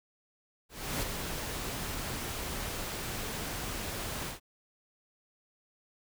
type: noise with ADSR envelope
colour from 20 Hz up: pink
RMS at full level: -32 dBFS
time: 0.69-4.4 s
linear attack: 330 ms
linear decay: 16 ms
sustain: -5 dB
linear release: 120 ms
effects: none